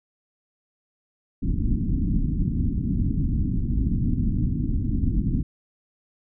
pink low-pass noise, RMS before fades -23 dBFS, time 1.42-5.43 s, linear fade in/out 10 ms, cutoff 290 Hz, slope 48 dB/octave, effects none

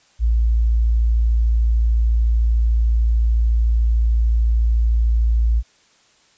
sine tone, 56.8 Hz, A#1, 44 cents flat, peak -13 dBFS, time 0.19-5.63 s, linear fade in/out 50 ms, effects white hiss -56 dBFS RMS until 6.37 s + resampled to 16000 Hz

